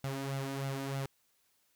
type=tone with flanger; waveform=sawtooth; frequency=136.5 Hz; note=C#3; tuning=26 cents flat; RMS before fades=-37 dBFS; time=0.04-1.06 s; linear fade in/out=2 ms; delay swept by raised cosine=1.4 to 3.3 ms; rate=3.2 Hz; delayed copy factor=+0.6; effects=white hiss -73 dBFS RMS until 1.75 s